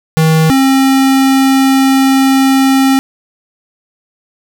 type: tone pair in turn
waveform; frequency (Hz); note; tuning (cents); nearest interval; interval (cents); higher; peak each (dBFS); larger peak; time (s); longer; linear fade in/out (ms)
square; 159.3 / 267.9; D#3 / C4; +41 / +41; major sixth; 900; second; -7; neither; 0.17-0.5 / 0.5-2.99; second; 0
effects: none